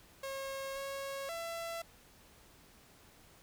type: tone with pitch steps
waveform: sawtooth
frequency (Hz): 542 / 549 / 670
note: C#5 / C#5 / E5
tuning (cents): -39 / -17 / +28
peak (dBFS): -35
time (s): 0.23-1.82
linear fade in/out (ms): 5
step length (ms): 530
effects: pink hiss -61 dBFS RMS until 3.42 s